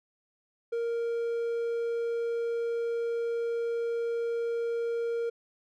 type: tone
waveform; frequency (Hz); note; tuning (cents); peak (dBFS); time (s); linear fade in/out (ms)
triangle; 466.2; A#4; 0; -26; 0.72-5.3; 10
effects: none